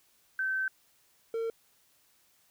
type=tone pair in turn; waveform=sine / triangle; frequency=1542 / 455.3 Hz; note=G6 / A#4; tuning=-29 / -41 cents; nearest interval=octave + major sixth; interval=2112 cents; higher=first; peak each=-28 dBFS; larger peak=neither; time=0.39-0.68 / 1.34-1.5 s; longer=first; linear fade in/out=2 ms; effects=white hiss -67 dBFS RMS until 2.5 s